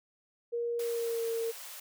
sine tone with pitch glide, 471.8 to 457.6 Hz, A#4 to A#4, +21 to -32 cents, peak -30 dBFS, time 0.52-1.52 s, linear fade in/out 20 ms, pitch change -53 cents, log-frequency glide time 0.78-1.31 s
white high-pass noise, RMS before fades -45 dBFS, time 0.79-1.8 s, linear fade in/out 5 ms, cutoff 490 Hz, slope 96 dB/octave
effects none

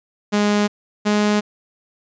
sawtooth tone pair in turn, 207.1 / 208.8 Hz, G#3 / G#3, -5 / +10 cents, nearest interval unison, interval 15 cents, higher second, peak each -11 dBFS, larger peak neither, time 0.32-0.68 / 1.05-1.41 s, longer neither, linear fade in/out 20 ms, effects resampled to 16000 Hz

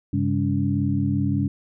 sine tone cluster, 98.5 / 136.2 / 201.6 / 283.1 Hz, G2 / C#3 / G3 / C#4, +9 / -30 / +49 / +37 cents, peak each -25 dBFS, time 0.13-1.48 s, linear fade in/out 5 ms, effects none

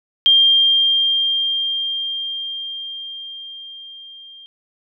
sine tone with level ramp, 3195 Hz, G7, 32 cents sharp, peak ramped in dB -8 to -38 dBFS, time 0.26-4.46 s, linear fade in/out 0 ms, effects none

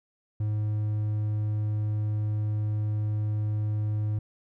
triangle tone, 106.1 Hz, G#2, 38 cents sharp, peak -23 dBFS, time 0.4-4.19 s, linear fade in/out 5 ms, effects none

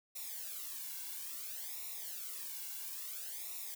blue noise with flanger, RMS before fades -44 dBFS, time 0.15-3.75 s, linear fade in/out 10 ms, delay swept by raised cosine 0.63 to 1.63 ms, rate 0.59 Hz, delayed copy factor -0.95, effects none

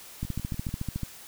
two click trains, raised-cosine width 5 ms, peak -18 / -24 dBFS, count 12 / 4, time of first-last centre 0.23-1.033 / 0.25-0.69 s, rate 13.7 / 6.82 Hz, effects white hiss -47 dBFS RMS until 1.27 s

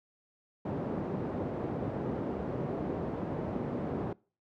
pink band-pass noise, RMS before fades -35 dBFS, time 0.65-4.13 s, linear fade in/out 5 ms, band 150 to 560 Hz, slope 12 dB/octave, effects noise-tail reverb RT60 0.4 s tail -25 dB re dry

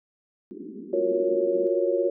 white band-pass noise, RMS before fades -39 dBFS, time 0.51-1.67 s, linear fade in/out 0 ms, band 190 to 410 Hz, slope 96 dB/octave
sine chord, Gb major seventh, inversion third, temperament equal with one note detuned, 352.3 / 370 / 466.2 / 554.4 Hz, F4 / Gb4 / Bb4 / Db5, +15 / 0 / 0 / 0 cents, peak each -26 / -27 / -28 / -25 dBFS, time 0.93-2.1 s, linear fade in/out 5 ms
effects none

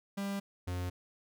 45% pulse tone pair in turn, 198.6 / 90.01 Hz, G3 / F#2, +23 / -47 cents, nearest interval octave + major second, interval 1370 cents, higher first, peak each -34 / -34 dBFS, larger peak neither, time 0.17-0.4 / 0.67-0.9 s, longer neither, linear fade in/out 10 ms, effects none

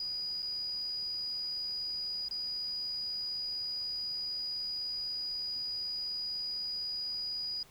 sine tone with dropouts, 4912 Hz, D#8, 23 cents flat, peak -34 dBFS, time 0-7.63 s, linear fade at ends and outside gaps 2 ms, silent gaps 0.422-0.427 / 2.285-2.31 s, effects pink hiss -59 dBFS RMS until 7.7 s

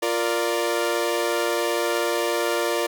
sawtooth chord, Bb major, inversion second, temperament equal, 349.2 / 466.2 / 587.3 Hz, F4 / Bb4 / D5, 0 / 0 / 0 cents, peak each -22 dBFS, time 0.02-2.87 s, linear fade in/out 10 ms, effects none

